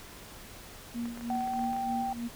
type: tone with tremolo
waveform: sine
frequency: 236 Hz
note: A#3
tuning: 22 cents sharp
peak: -31 dBFS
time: 0.94-2.29 s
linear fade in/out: 20 ms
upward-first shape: sine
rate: 3.2 Hz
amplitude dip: 70%
type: clicks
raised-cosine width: 0.5 ms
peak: -30 dBFS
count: 12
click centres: 1.056 / 1.175 / 1.21 / 1.303 / 1.353 / 1.408 / 1.476 / 1.536 / 1.592 / 1.64 / 1.732 / 1.765 s
type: tone with pitch glide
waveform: sine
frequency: 759 to 780.8 Hz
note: F#5 to G5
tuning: +44 to -7 cents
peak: -30 dBFS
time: 1.3-2.13 s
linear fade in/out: 2 ms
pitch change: +49 cents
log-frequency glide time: 1.41-1.7 s
effects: pink hiss -48 dBFS RMS until 2.35 s